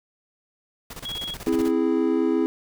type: noise with tremolo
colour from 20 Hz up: pink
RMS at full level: -36 dBFS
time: 0.9-1.71 s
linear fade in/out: 5 ms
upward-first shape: square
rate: 16 Hz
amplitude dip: 75%
type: tone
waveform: sine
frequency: 3322 Hz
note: G#7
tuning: in tune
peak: -29 dBFS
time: 1.05-1.34 s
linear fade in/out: 2 ms
type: chord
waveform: triangle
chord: C augmented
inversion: none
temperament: equal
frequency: 261.6 / 329.6 / 415.3 Hz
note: C4 / E4 / G#4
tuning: 0 / 0 / 0 cents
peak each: -22 / -20 / -23 dBFS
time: 1.47-2.46 s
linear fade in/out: 0 ms
effects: none